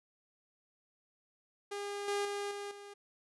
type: tone with level steps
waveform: sawtooth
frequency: 405.4 Hz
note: G#4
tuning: 42 cents flat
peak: -34 / -28 / -32 / -36 / -44 dBFS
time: 1.71-2.94 s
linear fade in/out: 10 ms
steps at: 2.08 / 2.25 / 2.51 / 2.71 s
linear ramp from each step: 2 ms
effects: resampled to 24000 Hz